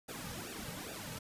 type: noise with flanger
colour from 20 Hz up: pink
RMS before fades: -44 dBFS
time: 0.08-1.19 s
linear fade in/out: 10 ms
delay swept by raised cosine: 0.93 to 2.93 ms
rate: 2.4 Hz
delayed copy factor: -1
effects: resampled to 32000 Hz